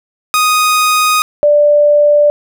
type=tone pair in turn; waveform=sawtooth / sine; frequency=1244.5 / 588.5 Hz; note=D#6 / D5; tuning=0 / +3 cents; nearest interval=octave + minor second; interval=1297 cents; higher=first; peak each=-5 dBFS; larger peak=neither; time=0.34-1.22 / 1.43-2.3 s; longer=first; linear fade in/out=0 ms; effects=none